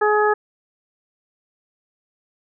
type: harmonic tone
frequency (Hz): 421.6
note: G#4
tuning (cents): +26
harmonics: 1 / 2 / 3 / 4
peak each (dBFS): -17 / -20 / -22 / -23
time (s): 0.01-0.34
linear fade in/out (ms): 10
effects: none